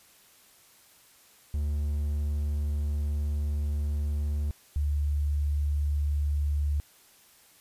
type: tone pair in turn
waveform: triangle / sine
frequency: 73.42 / 73.01 Hz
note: D2 / D2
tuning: 0 / -10 cents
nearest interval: unison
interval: 10 cents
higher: first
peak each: -24 dBFS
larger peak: neither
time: 1.54-4.51 / 4.76-6.8 s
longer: first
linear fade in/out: 0 ms
effects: white hiss -58 dBFS RMS until 7.6 s + resampled to 32000 Hz